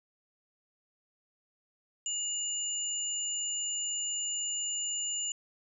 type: tone pair together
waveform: sine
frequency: 2878 / 7066 Hz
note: F#7 / A8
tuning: -49 / +6 cents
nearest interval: octave + major third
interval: 1555 cents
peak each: -38 / -32 dBFS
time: 2.06-5.32 s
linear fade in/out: 2 ms
effects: none